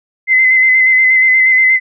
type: tone with vibrato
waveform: sine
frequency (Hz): 2051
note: C7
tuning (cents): -35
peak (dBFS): -6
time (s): 0.27-1.8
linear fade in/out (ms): 50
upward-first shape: square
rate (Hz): 8.4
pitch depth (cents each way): 22
effects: none